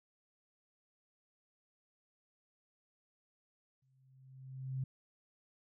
sine tone with exponential growth, 131.8 Hz, C3, 13 cents sharp, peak -33 dBFS, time 3.82-4.84 s, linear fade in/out 5 ms, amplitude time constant 220 ms, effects none

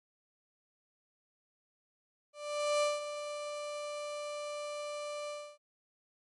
35% pulse tone with ADSR envelope, 590 Hz, D5, 8 cents sharp, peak -25 dBFS, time 2.33-5.58 s, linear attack 490 ms, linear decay 180 ms, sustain -11 dB, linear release 290 ms, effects MP3 48 kbps

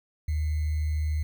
sine tone with sample-and-hold, 76.6 Hz, D#2, 27 cents flat, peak -24 dBFS, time 0.28-1.23 s, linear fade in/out 5 ms, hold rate 2100 Hz, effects none

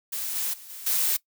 blue noise with level steps, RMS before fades -31 / -28 / -45 / -40 / -24 dBFS, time 0.12-1.17 s, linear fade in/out 10 ms, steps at 0.35 / 0.53 / 0.69 / 0.86 s, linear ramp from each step 10 ms, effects noise-tail reverb RT60 0.1 s tail -21 dB re dry

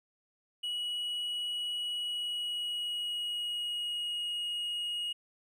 triangle tone with pitch glide, 2921 to 2881 Hz, F#7 to F#7, -23 to -47 cents, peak -31 dBFS, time 0.63-5.13 s, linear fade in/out 10 ms, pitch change -24 cents, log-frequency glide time 1.9-4.34 s, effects none

